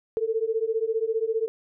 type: beating tone pair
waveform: sine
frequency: 440 / 455 Hz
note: A4 / A#4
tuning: 0 / -42 cents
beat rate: 15 Hz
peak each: -26 / -26 dBFS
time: 0.17-1.48 s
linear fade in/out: 0 ms
effects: none

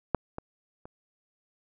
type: clicks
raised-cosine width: 1 ms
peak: -9 / -21 / -30 dBFS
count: 3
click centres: 0.147 / 0.384 / 0.855 s
effects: none

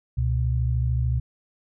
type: tone pair together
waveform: sine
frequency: 68.5 / 122.05 Hz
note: C#2 / B2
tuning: -20 / -20 cents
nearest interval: minor seventh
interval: 1000 cents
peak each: -23 dBFS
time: 0.17-1.2 s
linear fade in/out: 10 ms
effects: none

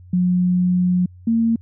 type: tone pair in turn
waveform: sine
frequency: 180.1 / 228.3 Hz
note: F#3 / A#3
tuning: -46 / -36 cents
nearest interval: major third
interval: 410 cents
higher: second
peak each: -14 dBFS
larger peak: neither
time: 0.13-1.06 / 1.27-1.56 s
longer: first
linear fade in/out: 5 ms
effects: added 90 Hz sine -40 dBFS peak until 1.61 s

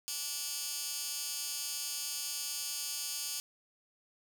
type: tone with high-pass filter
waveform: 15% pulse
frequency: 290.7 Hz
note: D4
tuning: 18 cents flat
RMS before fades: -38 dBFS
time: 0.08-3.4 s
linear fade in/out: 0 ms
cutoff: 5400 Hz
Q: 1.1
effects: none

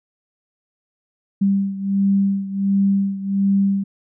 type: beating tone pair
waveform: sine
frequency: 196.6 / 198 Hz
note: G3 / G3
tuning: +5 / +18 cents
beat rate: 1.4 Hz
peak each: -17 / -21 dBFS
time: 1.41-3.84 s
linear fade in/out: 10 ms
effects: none

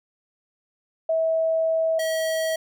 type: tone pair in turn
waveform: sine / square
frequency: 648 / 642.4 Hz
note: E5 / E5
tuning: -30 / -45 cents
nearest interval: unison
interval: 15 cents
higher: first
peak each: -19 / -23 dBFS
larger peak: first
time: 1.09-1.99 / 1.99-2.56 s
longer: first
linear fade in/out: 5 ms
effects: none

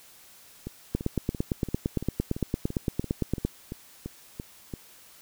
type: two click trains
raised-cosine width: 3 ms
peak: -21 / -12 dBFS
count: 13 / 23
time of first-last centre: 0.67-4.738 / 0.95-3.45 s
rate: 2.95 / 8.8 Hz
effects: white hiss -53 dBFS RMS until 5.21 s

